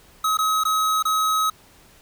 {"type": "tone with dropouts", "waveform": "square", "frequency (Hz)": 1275, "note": "D#6", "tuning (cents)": 42, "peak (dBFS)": -19, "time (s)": [0.24, 1.5], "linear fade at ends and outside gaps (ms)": 5, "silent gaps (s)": [[0.372, 0.387], [0.637, 0.651], [1.026, 1.052]], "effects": ["pink hiss -52 dBFS RMS until 2.01 s"]}